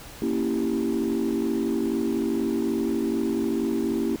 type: chord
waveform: sine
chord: A# diminished seventh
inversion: none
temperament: equal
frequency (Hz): 233.1 / 277.2 / 329.6 / 392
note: A#3 / C#4 / E4 / G4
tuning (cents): 0 / 0 / 0 / 0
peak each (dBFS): -26 / -27 / -26 / -28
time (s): 0.22-4.16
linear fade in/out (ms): 2
effects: tanh soft clip ceiling -17 dBFS + pink hiss -43 dBFS RMS until 4.2 s

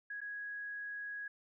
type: tone with dropouts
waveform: sine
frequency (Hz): 1661.2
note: G#6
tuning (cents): 0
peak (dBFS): -40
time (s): 0.1-1.28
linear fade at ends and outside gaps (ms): 5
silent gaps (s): 0.206-0.214
effects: none

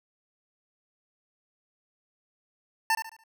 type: tone with echo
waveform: 25% pulse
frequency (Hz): 894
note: A5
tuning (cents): +27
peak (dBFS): -18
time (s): 2.9-2.95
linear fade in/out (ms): 2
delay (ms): 72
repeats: 4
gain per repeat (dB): -9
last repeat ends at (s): 3.238
effects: none

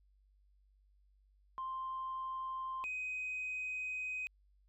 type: tone pair in turn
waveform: sine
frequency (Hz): 1048 / 2512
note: C6 / D#7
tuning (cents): +2 / +16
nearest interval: octave + minor third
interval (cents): 1514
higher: second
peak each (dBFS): -37 / -36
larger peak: second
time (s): 1.58-2.84 / 2.84-4.27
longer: second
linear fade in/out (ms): 0
effects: tanh soft clip ceiling -34 dBFS + added 49 Hz sine -66 dBFS peak until 4.68 s

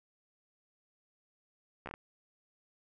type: slowing click train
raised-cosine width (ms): 0.5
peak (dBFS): -27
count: 5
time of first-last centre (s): 1.86-1.939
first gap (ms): 13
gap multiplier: 1.29
effects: none

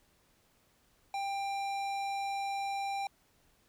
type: tone with tanh clipping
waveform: sine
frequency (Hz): 792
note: G5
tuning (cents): +18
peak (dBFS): -35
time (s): 1.14-3.07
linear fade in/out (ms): 2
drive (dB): 17
effects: pink hiss -69 dBFS RMS until 3.68 s

